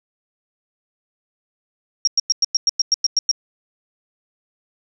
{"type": "tone bursts", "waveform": "sine", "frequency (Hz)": 5588, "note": "F8", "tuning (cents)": 0, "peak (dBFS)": -12, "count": 11, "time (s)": [2.05, 3.314], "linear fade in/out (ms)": 2, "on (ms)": 24, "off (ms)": 100, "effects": []}